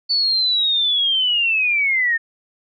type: linear sweep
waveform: sine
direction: down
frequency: 4508 to 1800 Hz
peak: -15 dBFS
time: 0.09-2.18 s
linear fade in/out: 20 ms
effects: none